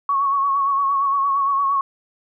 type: tone with vibrato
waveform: sine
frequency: 1108.7 Hz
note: C#6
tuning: in tune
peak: -16 dBFS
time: 0.09-1.81 s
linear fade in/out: 2 ms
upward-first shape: sine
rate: 8.7 Hz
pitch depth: 39 cents each way
effects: none